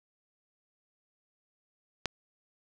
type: click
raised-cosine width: 0.2 ms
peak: -12 dBFS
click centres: 2.057 s
effects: none